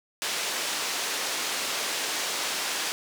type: band-pass noise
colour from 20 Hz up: white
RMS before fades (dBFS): -30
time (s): 0.22-2.92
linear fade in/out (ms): 0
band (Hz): 320 to 6300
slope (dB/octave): 12
effects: none